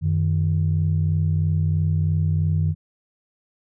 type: tone pair together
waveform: sine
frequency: 92.5 / 155.56 Hz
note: F#2 / D#3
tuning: 0 / 0 cents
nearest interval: major sixth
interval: 900 cents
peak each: -19 / -20 dBFS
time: 0.01-2.75 s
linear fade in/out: 50 ms
effects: tanh soft clip ceiling -11 dBFS